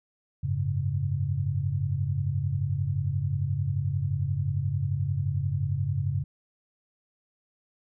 sine chord, F# suspended second, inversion none, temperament equal, 92.5 / 103.83 / 138.59 Hz, F#2 / G#2 / C#3, 0 / 0 / 0 cents, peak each -30 / -30 / -28 dBFS, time 0.43-6.24 s, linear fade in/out 10 ms, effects none

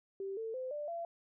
sine tone with pitch steps, 389.7 / 447.6 / 514.2 / 590.7 / 678.5 Hz, G4 / A4 / C5 / D5 / E5, -10 / +30 / -30 / +10 / +50 cents, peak -37 dBFS, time 0.2-1.05 s, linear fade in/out 2 ms, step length 170 ms, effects none

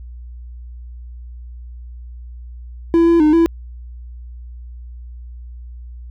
triangle tone with pitch steps, 334.8 / 337.2 / 304.7 / 332.8 Hz, E4 / E4 / D#4 / E4, +27 / +39 / -36 / +17 cents, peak -7 dBFS, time 2.94-3.46 s, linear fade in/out 0 ms, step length 130 ms, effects added 60 Hz sine -31 dBFS peak until 6.1 s

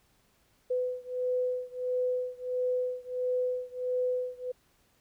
sine beating tone pair, 501 / 502.5 Hz, B4 / B4, +25 / +30 cents, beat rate 1.5 Hz, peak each -31 / -32 dBFS, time 0.7-4.52 s, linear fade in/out 10 ms, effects pink hiss -68 dBFS RMS until 5 s

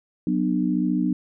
sine chord, B minor, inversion second, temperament equal with one note detuned, 185 / 246.9 / 300.9 Hz, F#3 / B3 / D4, 0 / 0 / +42 cents, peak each -24 dBFS, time 0.27-1.13 s, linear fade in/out 2 ms, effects none

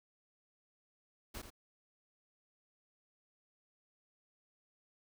pink noise with echo, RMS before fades -45 dBFS, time 1.34-1.42 s, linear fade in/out 10 ms, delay 84 ms, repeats 1, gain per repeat -8 dB, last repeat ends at 1.504 s, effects none

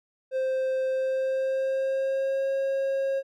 triangle tone with pitch glide, 523.3 to 541.8 Hz, C5 to C#5, 0 to -40 cents, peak -22 dBFS, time 0.31-3.23 s, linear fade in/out 50 ms, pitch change +60 cents, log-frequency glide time 0.89-2.51 s, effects none

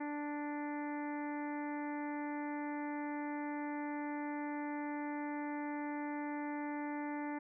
harmonic tone, 293.7 Hz, D4, in tune, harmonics 1 / 2 / 3 / 4 / 5 / 6 / 7 / 8, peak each -39 / -49 / -44 / -56 / -54 / -52 / -52 / -61 dBFS, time 0-7.39 s, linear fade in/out 10 ms, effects none

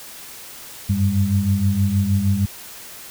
sine tone cluster, 94.2 / 100.6 / 198.8 Hz, F#2 / G2 / G3, +32 / +45 / +25 cents, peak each -20 dBFS, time 0.89-2.46 s, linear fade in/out 10 ms, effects white hiss -38 dBFS RMS until 3.1 s

